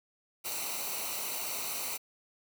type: noise with comb filter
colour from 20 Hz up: white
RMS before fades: -36 dBFS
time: 0.44-1.98 s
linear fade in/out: 20 ms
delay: 0.59 ms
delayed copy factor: -0.7
effects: none